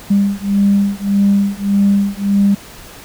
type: beating tone pair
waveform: sine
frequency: 199.2 / 200.9 Hz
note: G3 / G3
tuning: +28 / +43 cents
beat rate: 1.7 Hz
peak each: -13 dBFS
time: 0.1-2.55 s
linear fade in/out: 10 ms
effects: tanh soft clip ceiling -3 dBFS + pink hiss -36 dBFS RMS until 3.04 s